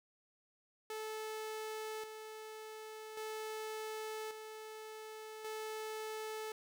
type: tone with tremolo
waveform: sawtooth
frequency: 435.2 Hz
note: A4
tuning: 19 cents flat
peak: -37 dBFS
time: 0.9-6.52 s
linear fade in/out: 2 ms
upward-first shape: square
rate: 0.44 Hz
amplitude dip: 50%
effects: none